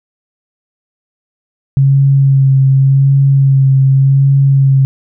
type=tone with vibrato; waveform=sine; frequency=136.1 Hz; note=C#3; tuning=31 cents flat; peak=-5 dBFS; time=1.77-4.85 s; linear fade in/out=0 ms; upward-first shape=sine; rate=0.87 Hz; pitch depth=22 cents each way; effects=none